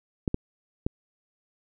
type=clicks; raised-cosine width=3 ms; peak=-12 dBFS; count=3; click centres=0.278 / 0.344 / 0.865 s; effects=none